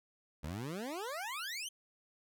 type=exponential sweep; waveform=20% pulse; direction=up; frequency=69.3 to 3197 Hz; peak=-34 dBFS; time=0.43-1.69 s; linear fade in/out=10 ms; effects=none